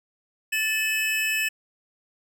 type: tone cluster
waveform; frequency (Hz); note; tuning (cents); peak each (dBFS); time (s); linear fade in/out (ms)
square; 1755 / 2585 / 2994; A6 / E7 / F#7; -5 / -34 / +20; -29 / -25 / -34; 0.52-1.49; 10
effects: 10-bit